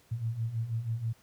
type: beating tone pair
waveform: sine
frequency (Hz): 110 / 116.2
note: A2 / A#2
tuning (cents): 0 / -5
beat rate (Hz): 6.2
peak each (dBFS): -36 / -31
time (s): 0.11-1.13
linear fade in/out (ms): 10
effects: pink hiss -63 dBFS RMS until 1.22 s + high-pass 60 Hz 12 dB/octave